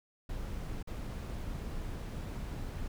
brown noise with dropouts, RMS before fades -39 dBFS, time 0.29-2.88 s, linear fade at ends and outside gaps 5 ms, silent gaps 0.828-0.872 s, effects none

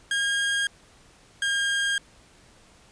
30% pulse tone pair in turn, 1622 / 1614.1 Hz, G#6 / G#6, -41 / -50 cents, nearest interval unison, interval 9 cents, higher first, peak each -20 dBFS, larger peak neither, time 0.11-0.67 / 1.42-1.98 s, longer neither, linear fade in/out 2 ms, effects pink hiss -55 dBFS RMS until 2.91 s + resampled to 22050 Hz

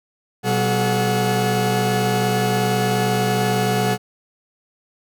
40% pulse tone cluster, 122.9 / 191.4 / 429 / 727 Hz, B2 / G3 / A4 / F#5, -8 / -41 / -44 / -31 cents, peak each -22 dBFS, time 0.43-3.98 s, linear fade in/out 50 ms, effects none

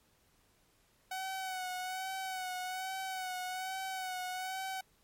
sawtooth tone with vibrato, 748 Hz, F#5, 19 cents sharp, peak -33 dBFS, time 1.11-4.81 s, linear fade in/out 5 ms, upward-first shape sine, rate 1.2 Hz, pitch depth 37 cents each way, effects pink hiss -70 dBFS RMS until 5.03 s + MP3 64 kbps

